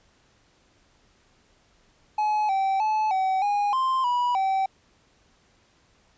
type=tone with pitch steps; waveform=triangle; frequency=849 / 774 / 863 / 760 / 820 / 1047 / 976 / 770 Hz; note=G#5 / G5 / A5 / F#5 / G#5 / C6 / B5 / G5; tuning=+38 / -22 / -34 / +46 / -22 / +1 / -21 / -31 cents; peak=-19 dBFS; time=2.18-4.66 s; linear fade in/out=5 ms; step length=310 ms; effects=pink hiss -62 dBFS RMS until 6.17 s + resampled to 16000 Hz